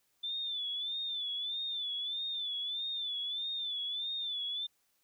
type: tone with vibrato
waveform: sine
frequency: 3520 Hz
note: A7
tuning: in tune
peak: -34 dBFS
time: 0.23-4.67 s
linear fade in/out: 10 ms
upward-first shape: sine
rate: 1.6 Hz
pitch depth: 83 cents each way
effects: white hiss -75 dBFS RMS until 5.03 s